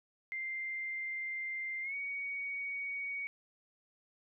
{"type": "tone with pitch glide", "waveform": "sine", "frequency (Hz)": [2093, 2243], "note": ["C7", "C#7"], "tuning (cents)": [0, 20], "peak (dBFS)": -36, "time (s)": [0.32, 3.27], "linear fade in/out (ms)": 0, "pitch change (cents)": 120, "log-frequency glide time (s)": [1.82, 1.95], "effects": []}